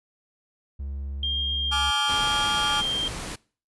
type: tone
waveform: triangle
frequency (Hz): 69.3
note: C#2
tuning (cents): 0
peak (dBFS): -28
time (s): 0.79-1.91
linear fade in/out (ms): 10
type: tone with vibrato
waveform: sine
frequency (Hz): 3196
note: G7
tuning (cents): +33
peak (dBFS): -24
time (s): 1.23-3.08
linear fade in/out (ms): 2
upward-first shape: sine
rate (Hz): 1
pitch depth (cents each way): 11
type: chord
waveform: 40% pulse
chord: D diminished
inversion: second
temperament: just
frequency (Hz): 845.8 / 1174.7 / 1409.6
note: Ab5 / D6 / F6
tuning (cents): +31 / 0 / +16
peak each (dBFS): -28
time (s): 1.71-2.82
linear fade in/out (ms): 20
type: noise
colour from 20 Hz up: pink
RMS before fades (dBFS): -34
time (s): 2.08-3.36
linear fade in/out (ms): 10
effects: noise-tail reverb RT60 0.4 s tail -23 dB re dry + resampled to 24000 Hz